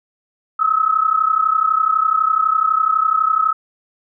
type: tone pair together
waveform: sine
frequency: 1271 / 1303 Hz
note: D#6 / E6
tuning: +36 / -20 cents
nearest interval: unison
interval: 44 cents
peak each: -16 dBFS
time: 0.59-3.53 s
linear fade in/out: 10 ms
effects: none